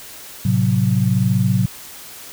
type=chord; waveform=sine; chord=F# diminished; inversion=first; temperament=equal; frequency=110 / 130.81 / 185 Hz; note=A2 / C3 / F#3; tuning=0 / 0 / 0 cents; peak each=-18 dBFS; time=0.45-1.66 s; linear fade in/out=5 ms; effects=white hiss -37 dBFS RMS until 2.32 s